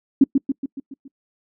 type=tone with echo; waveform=sine; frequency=273.2 Hz; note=C#4; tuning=25 cents flat; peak=-7 dBFS; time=0.21-0.24 s; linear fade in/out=5 ms; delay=140 ms; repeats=6; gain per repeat=-5 dB; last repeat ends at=1.08 s; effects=noise-tail reverb RT60 0.1 s tail -26 dB re dry